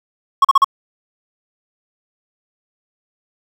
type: tone bursts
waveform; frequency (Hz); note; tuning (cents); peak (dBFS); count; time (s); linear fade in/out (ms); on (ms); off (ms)
triangle; 1099; C#6; -15; -4; 4; 0.42-0.645; 5; 27; 39
effects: 7-bit